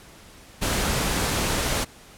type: noise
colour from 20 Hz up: pink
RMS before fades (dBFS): -24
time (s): 0.61-1.85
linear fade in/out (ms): 20
effects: pink hiss -48 dBFS RMS until 2.17 s + low-pass 12000 Hz 12 dB/octave